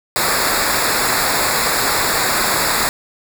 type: noise with comb filter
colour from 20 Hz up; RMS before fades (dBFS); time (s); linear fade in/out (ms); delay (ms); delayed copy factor
pink; -17; 0.16-2.89; 0; 0.33; -0.85
effects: none